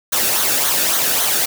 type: noise with flanger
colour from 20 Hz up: white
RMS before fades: -17 dBFS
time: 0.12-1.46 s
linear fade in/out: 10 ms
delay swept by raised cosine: 0.39 to 1 ms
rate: 3.6 Hz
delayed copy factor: -0.55
effects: none